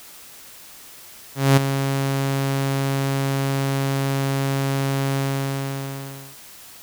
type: tone with ADSR envelope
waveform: sawtooth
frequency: 136.8 Hz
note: C#3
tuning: 23 cents flat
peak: -6 dBFS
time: 1.35-6.37 s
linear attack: 220 ms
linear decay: 11 ms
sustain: -10 dB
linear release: 1200 ms
effects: white hiss -43 dBFS RMS until 6.82 s